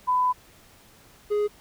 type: tone pair in turn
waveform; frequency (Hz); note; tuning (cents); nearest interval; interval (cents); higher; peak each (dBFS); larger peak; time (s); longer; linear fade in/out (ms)
sine / triangle; 1001 / 416.3; B5 / G#4; +23 / +4; octave + minor third; 1519; first; -19; neither; 0.07-0.33 / 1.3-1.48; first; 20
effects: pink hiss -54 dBFS RMS until 1.6 s